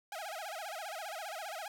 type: tone with vibrato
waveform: sawtooth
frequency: 724 Hz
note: F#5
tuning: 38 cents flat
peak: -36 dBFS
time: 0.12-1.68 s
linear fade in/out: 2 ms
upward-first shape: sine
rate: 15 Hz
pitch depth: 250 cents each way
effects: none